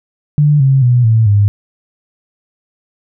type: tone with pitch steps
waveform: sine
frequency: 147.9 / 134.84 / 122.94 / 112.09 / 102.19 Hz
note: D3 / C#3 / B2 / A2 / G#2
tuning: +13 / -48 / -7 / +33 / -27 cents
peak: -6 dBFS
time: 0.38-1.48 s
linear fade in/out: 0 ms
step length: 220 ms
effects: none